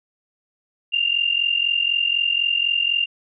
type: tone pair together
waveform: sine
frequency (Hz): 2778 / 2822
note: F7 / F7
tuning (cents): -10 / +17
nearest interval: unison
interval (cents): 27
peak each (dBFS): -20 / -21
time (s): 0.92-3.06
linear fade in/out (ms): 20
effects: none